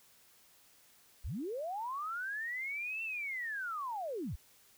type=linear two-way sweep; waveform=sine; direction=up then down; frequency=33.02 to 2707 to 40.1 Hz; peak=-36 dBFS; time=1.24-4.36 s; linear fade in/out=10 ms; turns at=3.03 s; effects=white hiss -64 dBFS RMS until 4.77 s